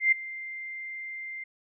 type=tone with ADSR envelope; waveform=sine; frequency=2093 Hz; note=C7; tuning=in tune; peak=-16 dBFS; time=0-1.44 s; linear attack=120 ms; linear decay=8 ms; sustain=-19 dB; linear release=8 ms; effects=none